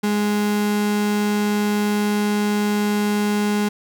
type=tone; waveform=35% pulse; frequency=207.7 Hz; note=G#3; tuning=in tune; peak=-16 dBFS; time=0.03-3.69 s; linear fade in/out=10 ms; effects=none